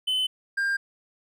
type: tone pair in turn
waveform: triangle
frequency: 3036 / 1599 Hz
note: F#7 / G6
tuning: +44 / +34 cents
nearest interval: major seventh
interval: 1110 cents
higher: first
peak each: -21 dBFS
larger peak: neither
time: 0.07-0.27 / 0.57-0.77 s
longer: neither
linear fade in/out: 10 ms
effects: none